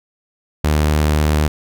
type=tone; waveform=sawtooth; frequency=75.8 Hz; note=D#2; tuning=45 cents flat; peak=-9 dBFS; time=0.64-1.48 s; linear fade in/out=5 ms; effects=none